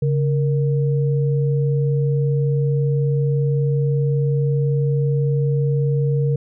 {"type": "tone pair together", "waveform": "sine", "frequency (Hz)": [140.86, 466.2], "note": ["C#3", "A#4"], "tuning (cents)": [28, 0], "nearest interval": "octave + major sixth", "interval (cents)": 2072, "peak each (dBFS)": [-16, -24], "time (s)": [0.02, 6.36], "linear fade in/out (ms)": 5, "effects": []}